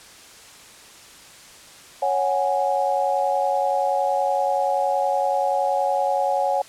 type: chord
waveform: sine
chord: C# suspended fourth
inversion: none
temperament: equal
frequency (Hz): 554.4 / 740 / 830.6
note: C#5 / F#5 / G#5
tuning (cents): 0 / 0 / 0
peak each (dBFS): -23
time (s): 2.02-6.62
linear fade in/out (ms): 5
effects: white hiss -45 dBFS RMS until 6.68 s + low-pass 9000 Hz 12 dB/octave